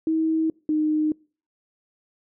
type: tone pair in turn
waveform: sine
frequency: 319.9 / 307.3 Hz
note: D#4 / D#4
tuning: +48 / -21 cents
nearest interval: minor second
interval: 69 cents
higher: first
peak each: -19 dBFS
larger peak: neither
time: 0.07-0.5 / 0.69-1.12 s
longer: neither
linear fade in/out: 2 ms
effects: noise-tail reverb RT60 0.4 s tail -26 dB re dry